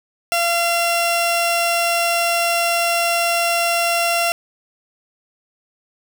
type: tone pair together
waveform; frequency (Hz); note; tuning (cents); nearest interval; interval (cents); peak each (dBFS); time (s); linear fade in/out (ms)
sawtooth; 684.5 / 1369; F5 / F6; -35 / -35; octave; 1200; -14; 0.32-4.32; 0
effects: none